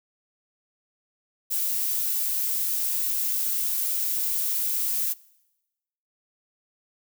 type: noise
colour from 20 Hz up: violet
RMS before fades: -26 dBFS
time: 1.5-5.14 s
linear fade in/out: 20 ms
effects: noise-tail reverb RT60 1.0 s tail -23 dB re dry